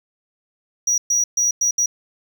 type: tone bursts at uneven times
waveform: triangle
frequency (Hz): 5790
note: F#8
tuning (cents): -38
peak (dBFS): -14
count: 5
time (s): 0.87-0.98 / 1.1-1.24 / 1.37-1.51 / 1.61-1.71 / 1.78-1.86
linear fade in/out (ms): 5
effects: none